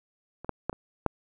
clicks, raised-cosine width 1 ms, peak -27 / -14 / -13 / -25 / -9 dBFS, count 5, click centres 0.446 / 0.493 / 0.696 / 0.729 / 1.063 s, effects none

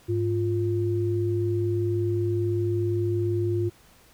sine tone pair together, 103.83 / 349.2 Hz, G#2 / F4, 0 / 0 cents, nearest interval octave + major sixth, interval 2100 cents, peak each -25 dBFS, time 0.08-3.7 s, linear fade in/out 20 ms, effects pink hiss -56 dBFS RMS until 4.13 s

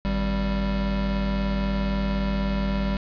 square tone pair together, 51.91 / 196 Hz, G#1 / G3, 0 / 0 cents, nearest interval octave + major seventh, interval 2300 cents, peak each -26 dBFS, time 0.05-2.97 s, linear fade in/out 0 ms, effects resampled to 11025 Hz + 9-bit

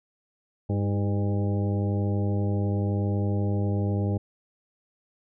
harmonic tone with a mistuned harmonic, 100.9 Hz, G#2, 49 cents flat, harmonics 1 / 2 / 3 / 4 / 5 / 6 / 8, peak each -24 / -30 / -34 / -36 / -38 / -40 / -42 dBFS, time 0.69-4.18 s, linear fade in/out 10 ms, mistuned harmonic 3, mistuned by +50 cents, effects none

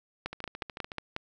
two click trains, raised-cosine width 0.3 ms, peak -17 / -23 dBFS, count 6 / 9, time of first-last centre 0.26-1.164 / 0.33-0.918 s, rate 5.53 / 13.6 Hz, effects none

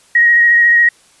sine tone with vibrato, 1887 Hz, A#6, 21 cents sharp, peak -6 dBFS, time 0.15-0.89 s, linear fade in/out 5 ms, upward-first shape sine, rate 14 Hz, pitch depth 15 cents each way, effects white hiss -49 dBFS RMS until 1.2 s + resampled to 24000 Hz

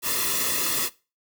white noise with comb filter, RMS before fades -25 dBFS, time 0.02-0.9 s, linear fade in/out 50 ms, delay 1.3 ms, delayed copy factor -0.8, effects noise-tail reverb RT60 0.3 s tail -20 dB re dry

